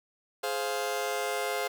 sawtooth chord, F minor, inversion first, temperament just, 419.1 / 523.8 / 698.5 Hz, Ab4 / C5 / F5, +16 / +2 / 0 cents, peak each -30 dBFS, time 0.43-1.68 s, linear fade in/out 10 ms, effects none

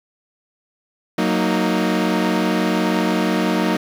sawtooth chord, D# minor, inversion first, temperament equal with one note detuned, 185 / 230.9 / 311.1 Hz, F#3 / A#3 / D#4, 0 / -16 / 0 cents, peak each -17 dBFS, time 1.18-3.77 s, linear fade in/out 5 ms, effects low-pass 5000 Hz 12 dB/octave + 7-bit

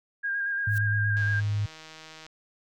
sine tone with vibrato, 1615 Hz, G#6, 49 cents flat, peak -26 dBFS, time 0.23-1.41 s, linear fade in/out 20 ms, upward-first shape square, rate 8.6 Hz, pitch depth 21 cents each way
blue noise with exponential growth, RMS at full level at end -39 dBFS, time 0.65-0.78 s, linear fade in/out 1 ms, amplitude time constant 27 ms
sine tone with pitch glide, 105.2 to 103.87 Hz, G#2 to G#2, +23 to +1 cents, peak -24 dBFS, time 0.67-1.66 s, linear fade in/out 5 ms, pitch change -22 cents, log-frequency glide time 1.07-1.24 s
click train, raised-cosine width 0.2 ms, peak -28 dBFS, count 174, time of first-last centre 1.17-2.265 s, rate 158 Hz
effects none

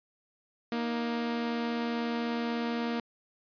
sawtooth tone pair together, 234.8 / 311.1 Hz, A#3 / D#4, +13 / 0 cents, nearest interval perfect fourth, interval 487 cents, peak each -26 / -36 dBFS, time 0.72-3 s, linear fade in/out 2 ms, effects resampled to 11025 Hz

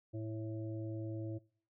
harmonic tone, 110 Hz, A2, in tune, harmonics 1 / 3 / 5 / 6, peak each -40 / -43 / -50 / -56 dBFS, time 0.13-1.39 s, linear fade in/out 20 ms, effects noise-tail reverb RT60 0.5 s tail -23 dB re dry

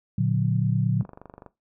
sine chord, Bb augmented, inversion none, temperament just, 116.54 / 145.68 / 182.1 Hz, Bb2 / D3 / F#3, 0 / -14 / -27 cents, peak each -24 dBFS, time 0.18-1.03 s, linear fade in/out 5 ms
click train, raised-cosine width 1 ms, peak -28 dBFS, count 12, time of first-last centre 1.01-1.463 s, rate 24.3 Hz
effects noise-tail reverb RT60 0.2 s tail -17 dB re dry

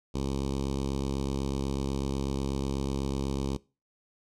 10% pulse tone with notch filter, 68.1 Hz, C#2, 30 cents flat, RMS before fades -31 dBFS, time 0.14-3.57 s, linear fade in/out 10 ms, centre 1700 Hz, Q 0.65, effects noise-tail reverb RT60 0.3 s tail -21 dB re dry + low-pass 8000 Hz 12 dB/octave

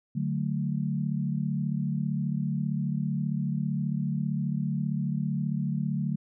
sine chord, D major, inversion none, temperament equal, 146.83 / 185 / 220 Hz, D3 / F#3 / A3, 0 / 0 / 0 cents, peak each -29 / -31 / -32 dBFS, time 0.15-6.16 s, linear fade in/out 10 ms, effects none

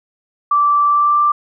sine tone with pitch glide, 1166 to 1178.9 Hz, D6 to D6, -13 to +6 cents, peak -10 dBFS, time 0.51-1.32 s, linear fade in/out 5 ms, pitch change +19 cents, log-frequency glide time 0.87-1.2 s, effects none

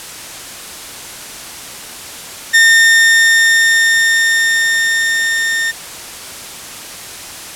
40% pulse tone with level ramp, 1820 Hz, A#6, 42 cents flat, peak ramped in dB -4 to -13 dBFS, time 2.53-5.72 s, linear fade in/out 20 ms, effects white hiss -29 dBFS RMS until 7.55 s + low-pass 11000 Hz 12 dB/octave

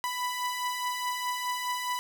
sawtooth beating tone pair, 987.8 / 992.6 Hz, B5 / B5, 0 / +8 cents, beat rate 4.8 Hz, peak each -33 / -27 dBFS, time 0.04-1.99 s, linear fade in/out 0 ms, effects none

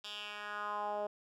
10% pulse tone with band-pass filter sweep, 207.7 Hz, G#3, in tune, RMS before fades -40 dBFS, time 0.04-1.07 s, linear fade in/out 5 ms, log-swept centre 3900 to 580 Hz, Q 3, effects none

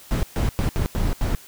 brown noise bursts at uneven times, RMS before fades -21 dBFS, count 6, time 0.11-0.23 / 0.36-0.49 / 0.59-0.69 / 0.76-0.86 / 0.95-1.13 / 1.21-1.35 s, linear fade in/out 0 ms, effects white hiss -46 dBFS RMS until 1.47 s

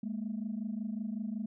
sine tone pair together, 207.7 / 233.1 Hz, G#3 / A#3, 0 / 0 cents, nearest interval major second, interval 200 cents, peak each -35 / -37 dBFS, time 0.03-1.46 s, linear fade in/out 5 ms, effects tanh soft clip ceiling -28 dBFS

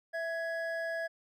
triangle tone pair together, 660 / 1670.8 Hz, E5 / G#6, +2 / +10 cents, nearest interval octave + major third, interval 1608 cents, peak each -33 / -35 dBFS, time 0.13-1.08 s, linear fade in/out 20 ms, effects none

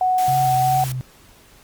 sine tone with pitch glide, 740 to 749 Hz, F#5 to F#5, 0 to +21 cents, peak -15 dBFS, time 0.01-0.84 s, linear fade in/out 2 ms, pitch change +21 cents, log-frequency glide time 0.31-0.55 s
white noise, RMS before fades -32 dBFS, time 0.18-0.92 s, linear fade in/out 2 ms
sine tone with vibrato, 130.81 Hz, C3, in tune, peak -23 dBFS, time 0.28-1.01 s, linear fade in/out 0 ms, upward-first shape sine, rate 2.5 Hz, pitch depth 42 cents each way
effects pink hiss -50 dBFS RMS until 1.63 s + Opus 48 kbps

